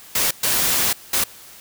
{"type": "noise bursts at uneven times", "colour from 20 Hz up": "white", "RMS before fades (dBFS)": -19, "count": 3, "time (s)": [[0.15, 0.31], [0.43, 0.93], [1.13, 1.24]], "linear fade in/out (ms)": 5, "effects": ["white hiss -43 dBFS RMS until 1.6 s"]}